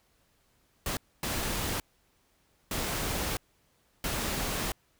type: noise bursts at uneven times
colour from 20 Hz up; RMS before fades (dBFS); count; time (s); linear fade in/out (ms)
pink; -32; 4; 0.86-0.97 / 1.23-1.8 / 2.71-3.37 / 4.04-4.72; 2
effects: pink hiss -69 dBFS RMS until 4.99 s